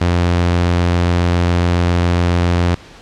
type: tone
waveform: sawtooth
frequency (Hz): 87.31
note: F2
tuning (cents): 0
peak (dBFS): -8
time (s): 0.01-2.75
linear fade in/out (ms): 5
effects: pink hiss -39 dBFS RMS until 3.01 s + low-pass 5000 Hz 12 dB/octave